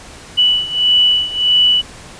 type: beating tone pair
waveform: sine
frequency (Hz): 2960 / 2961.6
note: F#7 / F#7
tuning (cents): 0 / +1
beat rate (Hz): 1.6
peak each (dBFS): -12 / -15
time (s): 0.37-1.82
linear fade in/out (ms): 20
effects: pink hiss -36 dBFS RMS until 2.19 s + resampled to 22050 Hz